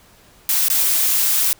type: noise with dropouts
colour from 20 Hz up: blue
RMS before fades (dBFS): -17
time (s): 0.49-1.53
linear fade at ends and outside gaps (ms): 1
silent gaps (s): 0.684-0.7
effects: pink hiss -50 dBFS RMS until 1.59 s